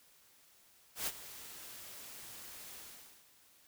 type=noise with ADSR envelope; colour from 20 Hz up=white; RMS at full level=-35 dBFS; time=0.95-3.27 s; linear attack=120 ms; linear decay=41 ms; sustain=-15 dB; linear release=500 ms; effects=white hiss -65 dBFS RMS until 3.67 s